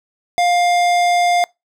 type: tone with hard clipping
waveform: sine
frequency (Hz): 704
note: F5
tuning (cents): +14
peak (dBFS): -14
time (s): 0.38-1.44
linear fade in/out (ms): 0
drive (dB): 17
effects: noise-tail reverb RT60 0.2 s tail -25 dB re dry